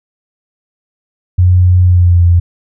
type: tone with pitch glide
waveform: sine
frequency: 90.4 to 86.67 Hz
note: F#2 to F2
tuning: -40 to -13 cents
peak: -4 dBFS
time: 1.38-2.4 s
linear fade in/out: 10 ms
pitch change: -73 cents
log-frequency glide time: 1.82-2.24 s
effects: none